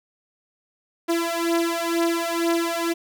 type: beating tone pair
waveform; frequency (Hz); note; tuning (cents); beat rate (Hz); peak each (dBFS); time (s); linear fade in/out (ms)
sawtooth; 335.4 / 337.5; E4 / E4; +30 / +41; 2.1; -20; 1.08-2.94; 20
effects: none